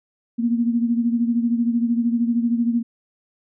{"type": "beating tone pair", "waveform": "sine", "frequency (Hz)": [233.1, 246.1], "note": ["A#3", "B3"], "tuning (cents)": [0, -6], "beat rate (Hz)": 13, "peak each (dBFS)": [-18, -24], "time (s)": [0.38, 2.83], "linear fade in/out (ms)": 20, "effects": []}